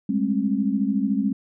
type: tone cluster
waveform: sine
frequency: 199.1 / 212.7 / 269 Hz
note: G3 / G#3 / C4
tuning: +27 / +42 / +48 cents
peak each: -24 dBFS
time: 0.09-1.33 s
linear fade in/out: 5 ms
effects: none